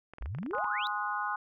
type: clicks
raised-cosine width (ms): 0.5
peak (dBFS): -31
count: 12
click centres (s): 0.136 / 0.184 / 0.224 / 0.259 / 0.349 / 0.386 / 0.431 / 0.463 / 0.51 / 0.55 / 0.583 / 0.644
type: exponential sweep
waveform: sine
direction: up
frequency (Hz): 49 to 4026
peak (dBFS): -34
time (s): 0.21-0.87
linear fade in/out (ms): 0
type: chord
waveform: sine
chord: Ab dominant seventh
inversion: none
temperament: equal with one note detuned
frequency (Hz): 830.6 / 1046.5 / 1244.5 / 1463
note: Ab5 / C6 / Eb6 / Gb6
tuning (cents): 0 / 0 / 0 / -20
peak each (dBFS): -36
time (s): 0.53-1.36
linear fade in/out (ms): 5
effects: none